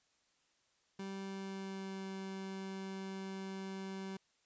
30% pulse tone with pitch glide, 194.3 to 192.18 Hz, G3 to G3, -15 to -34 cents, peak -39 dBFS, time 0.99-4.17 s, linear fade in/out 5 ms, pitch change -19 cents, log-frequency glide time 1.21-2.07 s, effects white hiss -75 dBFS RMS until 4.45 s + resampled to 16000 Hz

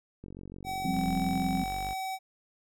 click train, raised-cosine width 3 ms, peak -31 dBFS, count 56, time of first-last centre 0.24-1.425 s, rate 46.4 Hz
square tone, 761 Hz, F#5, 48 cents sharp, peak -33 dBFS, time 0.64-2.19 s, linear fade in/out 50 ms
sine chord, F suspended second, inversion none, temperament equal with one note detuned, 174.61 / 196 / 262.7 Hz, F3 / G3 / C4, 0 / 0 / +7 cents, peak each -32 dBFS, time 0.85-1.64 s, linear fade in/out 2 ms
sawtooth linear sweep, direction up, 42.12 to 49 Hz, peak -34 dBFS, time 0.93-1.94 s, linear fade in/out 20 ms
effects none

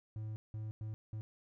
triangle tone bursts at uneven times, 108.5 Hz, A2, 24 cents flat, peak -37 dBFS, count 4, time 0.16-0.36 / 0.54-0.71 / 0.81-0.94 / 1.13-1.21 s, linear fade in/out 0 ms, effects none

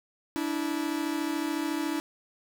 45% pulse tone pair together, 291.5 / 325.4 Hz, D4 / E4, -13 / -22 cents, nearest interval major second, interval 191 cents, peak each -31 / -31 dBFS, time 0.36-2 s, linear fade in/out 0 ms, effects none

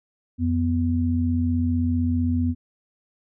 sine tone pair together, 87.7 / 247.5 Hz, F2 / B3, +8 / +4 cents, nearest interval octave + tritone, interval 1796 cents, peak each -22 dBFS, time 0.38-2.55 s, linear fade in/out 50 ms, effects none

